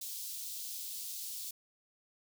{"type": "high-pass noise", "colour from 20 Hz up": "white", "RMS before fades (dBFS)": -42, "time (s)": [0.01, 1.51], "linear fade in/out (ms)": 5, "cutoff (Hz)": 3600, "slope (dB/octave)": 24, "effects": []}